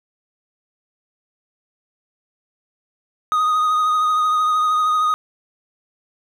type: tone with vibrato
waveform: triangle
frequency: 1244.5 Hz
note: D#6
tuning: in tune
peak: -13 dBFS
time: 3.32-5.14 s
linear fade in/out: 0 ms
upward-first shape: triangle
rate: 13 Hz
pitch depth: 30 cents each way
effects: none